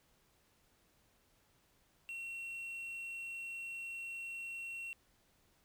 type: tone with quantisation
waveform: triangle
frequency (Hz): 2725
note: F7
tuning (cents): -43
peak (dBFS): -40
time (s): 2.09-4.93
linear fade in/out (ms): 0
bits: 11
effects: pink hiss -72 dBFS RMS until 5.64 s

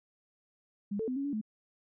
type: tone with pitch steps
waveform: sine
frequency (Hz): 202.8 / 444 / 254.6 / 277.1 / 285.3 / 215.4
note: G#3 / A4 / C4 / C#4 / C#4 / A3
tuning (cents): -41 / +16 / -47 / -1 / +50 / -37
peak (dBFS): -31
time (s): 0.91-1.414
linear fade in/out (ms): 10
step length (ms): 84
effects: none

